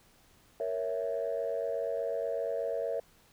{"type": "chord", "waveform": "sine", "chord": "A# diminished", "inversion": "none", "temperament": "equal", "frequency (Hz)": [466.2, 554.4, 659.3], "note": ["A#4", "C#5", "E5"], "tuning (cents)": [0, 0, 0], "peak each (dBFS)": -34, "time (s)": [0.6, 3], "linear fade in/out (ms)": 2, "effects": ["tanh soft clip ceiling -23 dBFS", "pink hiss -63 dBFS RMS until 3.32 s"]}